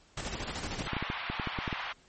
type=noise with tremolo; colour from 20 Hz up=pink; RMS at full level=-35 dBFS; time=0.17-0.88 s; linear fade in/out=5 ms; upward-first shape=square; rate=13 Hz; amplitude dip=45%
type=clicks; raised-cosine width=3 ms; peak=-21 dBFS; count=11; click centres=0.808 / 0.933 / 0.967 / 1.026 / 1.101 / 1.3 / 1.398 / 1.473 / 1.588 / 1.678 / 1.728 s
type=band-pass noise; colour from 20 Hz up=pink; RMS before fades=-38 dBFS; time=0.86-1.93 s; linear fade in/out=10 ms; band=830 to 3300 Hz; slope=24 dB/octave
effects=pink hiss -62 dBFS RMS until 2.08 s + MP3 32 kbps